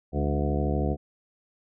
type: harmonic tone with a mistuned harmonic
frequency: 72.8 Hz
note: D2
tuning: 15 cents flat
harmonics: 1 / 2 / 3 / 4 / 5 / 6 / 7 / 9 / 10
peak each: -27 / -30 / -32 / -33 / -34 / -35 / -35 / -37 / -37 dBFS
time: 0.12-0.97 s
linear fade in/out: 50 ms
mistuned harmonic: 3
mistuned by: -53 cents
effects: none